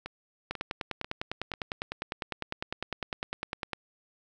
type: two click trains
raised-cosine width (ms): 0.3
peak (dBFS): -21 / -16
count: 4 / 33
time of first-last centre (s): 0.06-1.538 / 0.51-3.733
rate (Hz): 2.03 / 9.93
effects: none